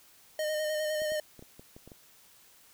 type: tone with vibrato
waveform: square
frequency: 614 Hz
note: D#5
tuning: 23 cents flat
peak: -30 dBFS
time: 0.39-1.2 s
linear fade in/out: 2 ms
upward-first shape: square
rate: 9.8 Hz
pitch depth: 20 cents each way
type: clicks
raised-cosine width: 2 ms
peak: -35 dBFS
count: 8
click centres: 1.019 / 1.12 / 1.393 / 1.425 / 1.595 / 1.765 / 1.876 / 1.918 s
effects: white hiss -59 dBFS RMS until 2.73 s